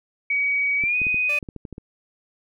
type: tone with pitch glide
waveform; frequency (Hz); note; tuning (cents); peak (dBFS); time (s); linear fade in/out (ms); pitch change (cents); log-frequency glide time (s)
sine; 2263 to 2496; C#7 to D#7; +35 to +5; -19; 0.3-1.39; 5; +170; 0.78-0.97
type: clicks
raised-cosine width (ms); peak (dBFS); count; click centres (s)
3; -22; 10; 0.838 / 1.017 / 1.068 / 1.144 / 1.428 / 1.488 / 1.563 / 1.652 / 1.727 / 1.781
type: tone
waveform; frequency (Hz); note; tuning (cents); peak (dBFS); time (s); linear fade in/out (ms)
sawtooth; 587.3; D5; 0; -29; 1.29-1.39; 5
effects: none